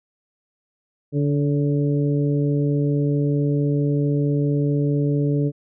harmonic tone with a mistuned harmonic, 144.5 Hz, D3, 28 cents flat, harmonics 1 / 2 / 3 / 4, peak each -19 / -23 / -26 / -34 dBFS, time 1.12-5.52 s, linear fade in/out 50 ms, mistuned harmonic 4, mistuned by -23 cents, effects none

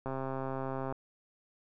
click train, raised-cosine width 1 ms, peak -23 dBFS, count 116, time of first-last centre 0.06-0.925 s, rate 133 Hz, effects none

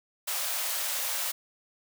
white high-pass noise, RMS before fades -31 dBFS, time 0.27-1.32 s, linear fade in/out 10 ms, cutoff 500 Hz, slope 96 dB/octave, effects none

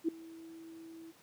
sine tone with ADSR envelope, 327.7 Hz, E4, 10 cents flat, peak -25 dBFS, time 0.04-1.12 s, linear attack 44 ms, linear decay 4 ms, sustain -22 dB, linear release 18 ms, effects pink hiss -62 dBFS RMS until 1.22 s + high-pass 150 Hz 12 dB/octave

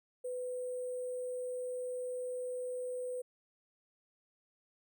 sine tone with sample-and-hold, 499.9 Hz, B4, 21 cents sharp, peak -36 dBFS, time 0.24-3.22 s, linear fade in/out 10 ms, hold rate 8820 Hz, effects none

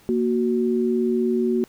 sine tone pair together, 234.1 / 370.7 Hz, A#3 / F#4, +8 / +3 cents, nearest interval minor sixth, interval 795 cents, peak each -21 dBFS, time 0.09-1.64 s, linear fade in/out 0 ms, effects pink hiss -54 dBFS RMS until 1.68 s

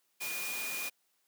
sine tone in noise, 2440 Hz, D#7, 34 cents flat, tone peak -38 dBFS, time 0.2-0.9 s, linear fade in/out 20 ms, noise white, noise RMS -39 dBFS, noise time 0.2-0.9 s, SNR -2 dB, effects white hiss -75 dBFS RMS until 1.27 s + high-pass 200 Hz 12 dB/octave

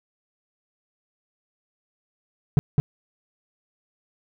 triangle tone with echo, 143.9 Hz, D3, 35 cents flat, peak -10 dBFS, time 2.57-2.59 s, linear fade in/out 0 ms, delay 210 ms, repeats 1, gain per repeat -2 dB, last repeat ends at 2.8 s, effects none

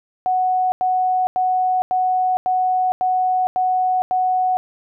sine tone bursts, 740 Hz, F#5, in tune, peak -15 dBFS, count 8, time 0.26-4.57 s, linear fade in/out 0 ms, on 460 ms, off 90 ms, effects none

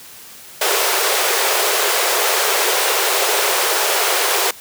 pink high-pass noise, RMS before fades -17 dBFS, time 0.61-4.51 s, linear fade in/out 5 ms, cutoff 370 Hz, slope 96 dB/octave, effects white hiss -39 dBFS RMS until 4.6 s + high-pass 60 Hz 12 dB/octave

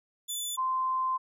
15% pulse / sine tone pair in turn, 3488 / 1038.8 Hz, A7 / C6, -16 / -13 cents, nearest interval octave + major sixth, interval 2097 cents, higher first, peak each -25 / -26 dBFS, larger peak first, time 0.28-0.57 / 0.57-1.18 s, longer second, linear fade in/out 20 ms, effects none

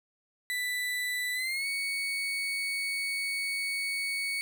35% pulse tone with pitch glide, 1984 to 2227 Hz, B6 to C#7, +7 to +7 cents, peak -28 dBFS, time 0.5-4.41 s, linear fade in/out 0 ms, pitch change +200 cents, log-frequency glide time 1.34-1.66 s, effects none

